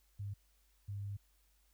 sine tone bursts at uneven times, 100.7 Hz, G2, 47 cents sharp, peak -39 dBFS, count 2, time 0.19-0.34 / 0.88-1.17 s, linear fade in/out 10 ms, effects added 50 Hz sine -70 dBFS peak until 1.73 s + white hiss -75 dBFS RMS until 1.73 s

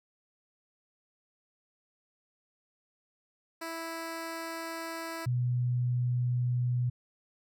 10% pulse / sine tone pair in turn, 329.1 / 123.27 Hz, E4 / B2, -3 / -3 cents, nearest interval octave + perfect fourth, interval 1700 cents, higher first, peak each -28 / -26 dBFS, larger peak second, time 3.61-5.26 / 5.26-6.9 s, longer first, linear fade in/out 10 ms, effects none

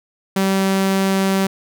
sawtooth tone, 193 Hz, G3, 27 cents flat, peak -11 dBFS, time 0.36-1.47 s, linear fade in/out 5 ms, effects none

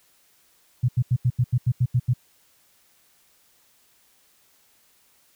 sine tone bursts, 123.7 Hz, B2, 3 cents sharp, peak -16 dBFS, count 10, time 0.83-2.137 s, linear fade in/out 10 ms, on 56 ms, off 83 ms, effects white hiss -61 dBFS RMS until 5.35 s

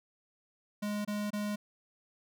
square tone bursts, 207.7 Hz, G#3, in tune, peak -33 dBFS, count 3, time 0.82-1.56 s, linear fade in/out 10 ms, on 230 ms, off 25 ms, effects none

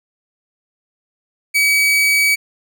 40% pulse tone, 2276 Hz, C#7, 45 cents sharp, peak -11 dBFS, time 1.54-2.36 s, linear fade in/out 20 ms, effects none

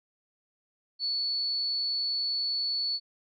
sine tone, 4435 Hz, C#8, in tune, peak -27 dBFS, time 0.99-3 s, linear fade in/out 50 ms, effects none

